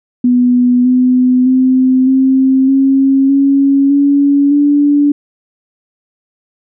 sine tone with pitch steps, 246.9 / 252.5 / 258.3 / 264.2 / 270.2 / 276.3 / 282.6 / 289.1 Hz, B3 / B3 / C4 / C4 / C#4 / C#4 / C#4 / D4, 0 / +39 / -22 / +17 / -44 / -6 / +34 / -27 cents, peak -6 dBFS, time 0.24-5.12 s, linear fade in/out 5 ms, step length 610 ms, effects none

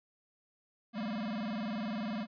square tone with vibrato, 215 Hz, A3, 40 cents flat, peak -35 dBFS, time 0.93-2.27 s, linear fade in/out 50 ms, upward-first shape square, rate 20 Hz, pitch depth 150 cents each way, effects resampled to 11025 Hz

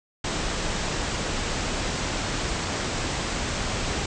pink low-pass noise, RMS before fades -28 dBFS, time 0.24-4.06 s, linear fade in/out 5 ms, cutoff 8200 Hz, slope 96 dB/octave, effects none

